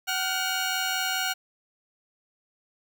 15% pulse tone pair together, 755 / 1425.3 Hz, F#5 / F6, +35 / +35 cents, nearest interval major seventh, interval 1100 cents, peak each -22 dBFS, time 0.07-1.34 s, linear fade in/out 20 ms, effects none

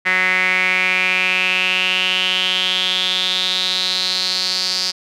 sawtooth tone with band-pass filter sweep, 185 Hz, F#3, in tune, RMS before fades -18 dBFS, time 0.05-4.92 s, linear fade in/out 20 ms, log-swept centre 2000 to 4800 Hz, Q 6.5, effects none

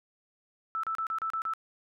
sine tone bursts, 1318.5 Hz, E6, in tune, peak -29 dBFS, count 7, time 0.75-1.536 s, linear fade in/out 0 ms, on 84 ms, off 33 ms, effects none

